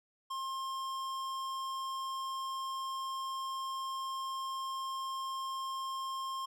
sine tone with tanh clipping, 1064 Hz, C6, 29 cents sharp, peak -38 dBFS, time 0.3-6.46 s, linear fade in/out 10 ms, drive 18 dB, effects none

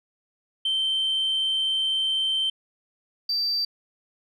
sine tone pair in turn, 3112 / 4663 Hz, G7 / D8, -13 / -13 cents, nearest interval perfect fifth, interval 700 cents, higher second, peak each -20 / -21 dBFS, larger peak first, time 0.65-2.5 / 3.29-3.65 s, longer first, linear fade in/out 5 ms, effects tanh soft clip ceiling -19 dBFS

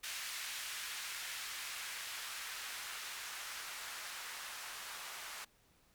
blue noise with band-pass filter sweep, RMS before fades -45 dBFS, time 0.03-5.45 s, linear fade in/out 10 ms, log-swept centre 2000 to 1100 Hz, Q 1, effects pink hiss -70 dBFS RMS until 5.94 s

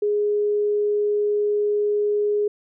sine tone, 415.3 Hz, G#4, in tune, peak -18 dBFS, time 0.02-2.48 s, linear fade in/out 5 ms, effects none

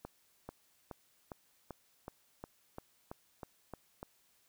accelerating click train, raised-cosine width 1 ms, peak -29 dBFS, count 12, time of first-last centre 0.05-4.029 s, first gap 440 ms, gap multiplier 0.96, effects white hiss -71 dBFS RMS until 4.48 s

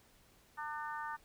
harmonic tone, 300 Hz, D4, 37 cents sharp, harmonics 3 / 4 / 5 / 6, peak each -42 / -44 / -46 / -48 dBFS, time 0.57-1.17 s, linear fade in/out 20 ms, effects pink hiss -66 dBFS RMS until 1.24 s

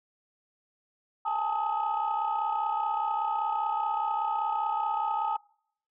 sine tone cluster, 823 / 852 / 888 / 1263 Hz, G#5 / G#5 / A5 / D#6, -16 / +44 / +16 / +26 cents, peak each -31 / -36 / -29 / -32 dBFS, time 1.25-5.37 s, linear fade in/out 10 ms, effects noise-tail reverb RT60 0.7 s tail -26 dB re dry + tanh soft clip ceiling -20 dBFS

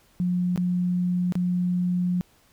sine tone with dropouts, 178.8 Hz, F3, 41 cents sharp, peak -21 dBFS, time 0.2-2.21 s, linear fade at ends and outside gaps 0 ms, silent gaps 0.56-0.576 / 1.323-1.354 s, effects pink hiss -60 dBFS RMS until 2.52 s

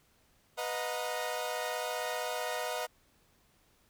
sawtooth chord, B major seventh, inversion none, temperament equal with one note detuned, 493.9 / 622.3 / 723.1 / 932.3 Hz, B4 / D#5 / F#5 / A#5, 0 / 0 / -40 / 0 cents, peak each -35 / -34 / -35 / -38 dBFS, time 0.57-2.87 s, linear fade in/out 20 ms, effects pink hiss -68 dBFS RMS until 3.89 s

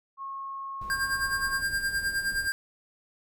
sine tone, 1088 Hz, C#6, 33 cents flat, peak -34 dBFS, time 0.17-1.62 s, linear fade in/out 50 ms
brown noise, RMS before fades -43 dBFS, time 0.81-2.48 s, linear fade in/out 5 ms
square tone with tremolo, 1597 Hz, G6, 32 cents sharp, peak -25 dBFS, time 0.9-2.52 s, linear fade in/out 0 ms, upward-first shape sine, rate 9.6 Hz, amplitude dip 65%
effects none

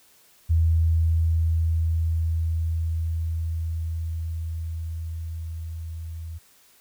sine tone with level ramp, 81.7 Hz, E2, 15 cents flat, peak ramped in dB -16 to -32 dBFS, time 0.49-6.39 s, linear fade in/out 20 ms, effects white hiss -57 dBFS RMS until 6.8 s

